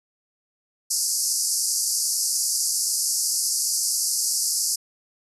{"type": "band-pass noise", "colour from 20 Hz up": "pink", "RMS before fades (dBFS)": -24, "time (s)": [0.9, 4.76], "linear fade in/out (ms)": 10, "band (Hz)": [4700, 12000], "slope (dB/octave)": 96, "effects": []}